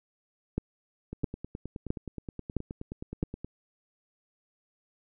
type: two click trains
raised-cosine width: 3 ms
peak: -24 / -15 dBFS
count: 23 / 5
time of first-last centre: 1.13-3.446 / 0.58-3.229 s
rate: 9.5 / 1.51 Hz
effects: none